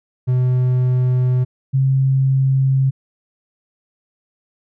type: tone pair in turn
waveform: triangle / sine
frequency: 126.4 / 133.92 Hz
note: B2 / C3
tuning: +41 / +41 cents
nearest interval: minor second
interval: 100 cents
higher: second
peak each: -11 / -12 dBFS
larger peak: first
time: 0.27-1.45 / 1.73-2.91 s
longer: neither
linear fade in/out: 20 ms
effects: none